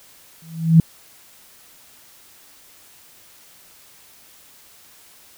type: tone with exponential growth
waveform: sine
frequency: 163.2 Hz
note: E3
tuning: 17 cents flat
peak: -4 dBFS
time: 0.42-0.8 s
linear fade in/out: 2 ms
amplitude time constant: 81 ms
effects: white hiss -49 dBFS RMS until 5.37 s